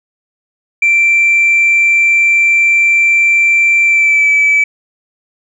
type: tone with pitch glide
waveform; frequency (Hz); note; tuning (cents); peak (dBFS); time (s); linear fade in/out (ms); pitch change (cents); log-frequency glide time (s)
sine; 2349 to 2303; D7 to D7; 0 to -34; -5; 0.82-4.64; 5; -34; 3.84-4.3
effects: tanh soft clip ceiling -4 dBFS